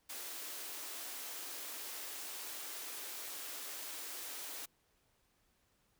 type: high-pass noise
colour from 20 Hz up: white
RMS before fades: -45 dBFS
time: 0.09-4.66 s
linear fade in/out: 10 ms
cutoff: 260 Hz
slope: 96 dB/octave
effects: pink hiss -75 dBFS RMS until 5.99 s